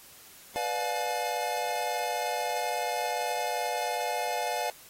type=chord; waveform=square; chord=B diminished seventh; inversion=none; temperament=just; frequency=493.9 / 592.7 / 711.2 / 853.4 Hz; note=B4 / D5 / F5 / Ab5; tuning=0 / +16 / +31 / +47 cents; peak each=-37 / -37 / -33 / -34 dBFS; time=0.56-4.7 s; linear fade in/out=0 ms; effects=white hiss -52 dBFS RMS until 4.89 s + AAC 48 kbps